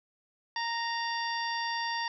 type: harmonic tone with a mistuned harmonic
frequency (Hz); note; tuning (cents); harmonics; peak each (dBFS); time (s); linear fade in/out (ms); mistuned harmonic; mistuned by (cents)
930; A#5; -4; 1 / 2 / 3 / 4 / 5 / 6; -33 / -35 / -43 / -43 / -39 / -44; 0.56-2.08; 2; 4; -87
effects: none